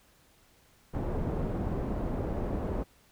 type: low-pass noise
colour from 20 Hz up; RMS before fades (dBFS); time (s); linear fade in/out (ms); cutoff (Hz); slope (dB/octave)
pink; -32; 0.93-2.84; 20; 620; 12
effects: pink hiss -63 dBFS RMS until 3.11 s